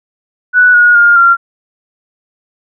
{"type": "tone with pitch steps", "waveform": "sine", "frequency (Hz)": [1480, 1446.2, 1413.2, 1380.9], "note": ["F#6", "F#6", "F6", "F6"], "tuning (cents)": [0, -40, 20, -20], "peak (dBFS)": -3, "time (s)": [0.53, 1.37], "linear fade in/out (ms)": 50, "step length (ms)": 210, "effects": []}